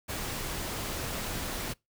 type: noise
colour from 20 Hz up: pink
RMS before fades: -35 dBFS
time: 0.08-1.74 s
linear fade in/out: 20 ms
effects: noise-tail reverb RT60 0.2 s tail -25 dB re dry